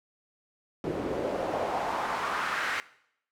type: noise with band-pass filter sweep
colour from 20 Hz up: pink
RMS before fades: -31 dBFS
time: 0.84-2.8 s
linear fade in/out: 0 ms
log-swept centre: 340 to 1800 Hz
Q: 2
effects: noise-tail reverb RT60 0.7 s tail -19 dB re dry